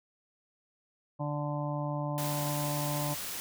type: harmonic tone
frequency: 146.83 Hz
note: D3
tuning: in tune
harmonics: 1 / 2 / 4 / 5 / 6 / 7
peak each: -33 / -39 / -38 / -44 / -41 / -42 dBFS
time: 1.19-3.15 s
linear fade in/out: 20 ms
type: noise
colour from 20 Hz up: white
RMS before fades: -38 dBFS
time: 2.18-3.4 s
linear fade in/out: 0 ms
effects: none